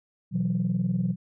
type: chord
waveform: sine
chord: B suspended fourth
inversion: none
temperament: equal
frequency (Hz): 123.47 / 164.81 / 185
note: B2 / E3 / F#3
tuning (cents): 0 / 0 / 0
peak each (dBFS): -29 / -27 / -25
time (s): 0.31-1.16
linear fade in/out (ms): 50
effects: tanh soft clip ceiling -17 dBFS